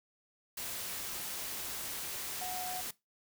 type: tone in noise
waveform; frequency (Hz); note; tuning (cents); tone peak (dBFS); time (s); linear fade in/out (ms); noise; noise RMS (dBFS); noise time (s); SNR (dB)
sine; 732; F#5; -19; -39; 2.41-2.81; 5; white; -40; 0.57-2.91; -2
effects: noise-tail reverb RT60 0.2 s tail -20 dB re dry